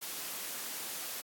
white noise, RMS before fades -40 dBFS, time 0.01-1.22 s, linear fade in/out 20 ms, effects high-pass 200 Hz 12 dB/octave + AAC 64 kbps

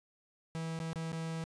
45% pulse tone with dropouts, 162.9 Hz, E3, 20 cents flat, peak -36 dBFS, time 0.55-1.44 s, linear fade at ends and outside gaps 0 ms, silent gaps 0.79-0.801 / 0.931-0.958 / 1.119-1.129 s, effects resampled to 22050 Hz

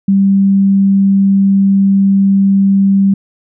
sine tone, 196 Hz, G3, in tune, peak -6 dBFS, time 0.08-3.14 s, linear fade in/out 5 ms, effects none

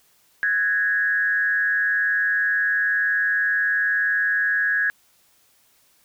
sine tone with frequency modulation, 1660 Hz, G#6, 1 cent flat, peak -18 dBFS, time 0.43-4.9 s, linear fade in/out 0 ms, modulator 161 Hz, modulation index 0.62, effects white hiss -60 dBFS RMS until 6.04 s

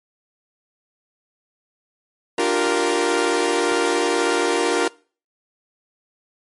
sawtooth chord, G minor seventh, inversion second, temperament equal with one note detuned, 293.7 / 349.2 / 387.3 / 466.2 Hz, D4 / F4 / G4 / Bb4, 0 / 0 / -21 / 0 cents, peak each -22 / -18 / -21 / -17 dBFS, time 2.38-4.88 s, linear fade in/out 5 ms, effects noise-tail reverb RT60 0.4 s tail -23 dB re dry + MP3 48 kbps

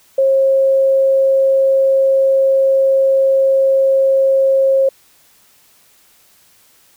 sine tone, 538 Hz, C5, 48 cents sharp, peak -9 dBFS, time 0.18-4.89 s, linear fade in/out 5 ms, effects white hiss -51 dBFS RMS until 6.96 s

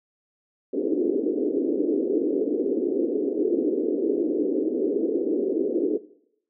pink band-pass noise, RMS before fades -24 dBFS, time 0.73-5.98 s, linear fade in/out 10 ms, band 280 to 450 Hz, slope 48 dB/octave, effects noise-tail reverb RT60 0.7 s tail -18 dB re dry

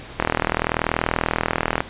click train, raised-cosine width 0.5 ms, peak -3 dBFS, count 66, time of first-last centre 0.2-1.805 s, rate 40.5 Hz, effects pink hiss -38 dBFS RMS until 1.89 s + resampled to 8000 Hz

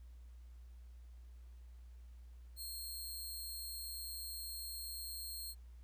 15% pulse tone, 4233 Hz, C8, 19 cents sharp, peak -37 dBFS, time 2.56-5.55 s, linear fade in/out 50 ms, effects added 60 Hz sine -52 dBFS peak until 5.83 s + pink hiss -75 dBFS RMS until 5.83 s

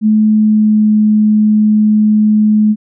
sine tone with pitch glide, 215.1 to 213.1 Hz, A3 to G#3, -39 to +45 cents, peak -6 dBFS, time 0.01-2.76 s, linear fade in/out 50 ms, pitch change -16 cents, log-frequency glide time 0.26-0.94 s, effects none

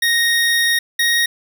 25% pulse tone pair in turn, 1864.7 / 1872.9 Hz, A#6 / A#6, 0 / +8 cents, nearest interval unison, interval 8 cents, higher second, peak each -10 dBFS, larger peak neither, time 0.02-0.79 / 0.99-1.26 s, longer first, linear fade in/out 5 ms, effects none

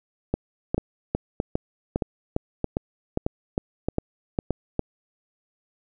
two click trains, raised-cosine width 2 ms, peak -10 / -9 dBFS, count 7 / 12, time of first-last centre 0.78-4.507 / 0.34-4.793 s, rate 1.61 / 2.47 Hz, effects none

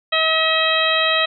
harmonic tone, 640 Hz, D#5, 49 cents sharp, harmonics 1 / 2 / 3 / 4 / 5 / 6, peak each -22 / -22 / -22 / -22 / -22 / -22 dBFS, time 0.12-1.26 s, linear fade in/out 10 ms, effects none

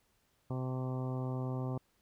harmonic tone with a mistuned harmonic, 128.7 Hz, C3, 28 cents flat, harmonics 1 / 2 / 3 / 4 / 5 / 6 / 7 / 8 / 9, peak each -35 / -41 / -45 / -47 / -49 / -51 / -52 / -53 / -54 dBFS, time 0.5-1.78 s, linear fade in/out 5 ms, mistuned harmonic 8, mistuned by +20 cents, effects pink hiss -74 dBFS RMS until 2.01 s

